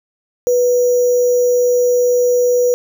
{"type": "tone with sample-and-hold", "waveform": "sine", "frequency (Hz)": 491.1, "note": "B4", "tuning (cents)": -10, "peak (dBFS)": -10, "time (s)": [0.47, 2.74], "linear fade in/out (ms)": 0, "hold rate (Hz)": 6300, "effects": []}